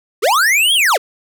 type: linear two-way sweep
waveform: square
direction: up then down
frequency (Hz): 346.9 to 3361 to 346.9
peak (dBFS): -11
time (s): 0.22-0.98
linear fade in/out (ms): 20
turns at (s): 0.74
effects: none